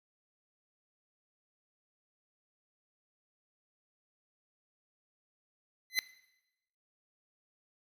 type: tone with exponential growth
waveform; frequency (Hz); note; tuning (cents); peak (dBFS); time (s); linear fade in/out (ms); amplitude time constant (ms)
25% pulse; 2032; B6; +49; -19; 5.9-5.99; 0; 18
effects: noise-tail reverb RT60 0.9 s tail -18 dB re dry